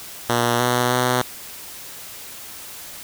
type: tone with pitch steps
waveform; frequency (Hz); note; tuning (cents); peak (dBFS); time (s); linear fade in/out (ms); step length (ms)
5% pulse; 119.4 / 123.1 / 125; A#2 / B2 / B2; +42 / -5 / +21; -6; 0.29-1.22; 5; 310
effects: white hiss -37 dBFS RMS until 3.03 s